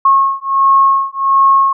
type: beating tone pair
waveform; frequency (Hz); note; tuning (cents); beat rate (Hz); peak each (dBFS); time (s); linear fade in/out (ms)
sine; 1088 / 1089.4; C#6 / C#6; -33 / -30; 1.4; -11; 0.05-1.73; 5
effects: none